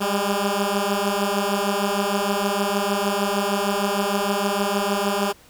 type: beating tone pair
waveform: 10% pulse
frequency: 197.9 / 204.4 Hz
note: G3 / G#3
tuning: +17 / -27 cents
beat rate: 6.5 Hz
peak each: -15 dBFS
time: 0-5.33 s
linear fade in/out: 20 ms
effects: pink hiss -51 dBFS RMS until 5.49 s